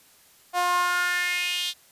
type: tone with high-pass filter sweep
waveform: sawtooth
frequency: 355.7 Hz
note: F4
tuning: 32 cents sharp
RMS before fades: -25 dBFS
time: 0.53-1.74 s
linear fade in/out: 50 ms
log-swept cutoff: 780 to 3600 Hz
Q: 4.2
effects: white hiss -56 dBFS RMS until 1.91 s + resampled to 32000 Hz